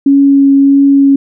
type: tone with vibrato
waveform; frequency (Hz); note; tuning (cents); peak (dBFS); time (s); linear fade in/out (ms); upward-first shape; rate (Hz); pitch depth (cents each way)
sine; 277.2; C#4; 0; -3; 0.06-1.16; 5; triangle; 1.6; 10
effects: none